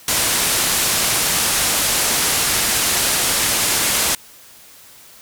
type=low-pass noise; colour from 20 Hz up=white; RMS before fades=-18 dBFS; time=0.08-4.15 s; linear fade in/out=2 ms; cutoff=12000 Hz; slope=24 dB/octave; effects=white hiss -44 dBFS RMS until 5.21 s